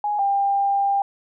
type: tone pair in turn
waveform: sine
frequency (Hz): 830.6 / 796.5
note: G#5 / G5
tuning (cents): 0 / +27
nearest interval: minor second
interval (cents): 73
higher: first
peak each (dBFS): -20 / -17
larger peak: second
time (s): 0.04-0.19 / 0.19-1.02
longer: second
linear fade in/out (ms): 2
effects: none